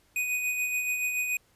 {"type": "tone with tremolo", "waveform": "square", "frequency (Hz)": 2489, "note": "D#7", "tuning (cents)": 0, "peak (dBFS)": -26, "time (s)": [0.16, 1.37], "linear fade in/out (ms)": 2, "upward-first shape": "sine", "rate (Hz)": 7, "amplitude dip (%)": 40, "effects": ["pink hiss -65 dBFS RMS until 1.55 s", "resampled to 32000 Hz"]}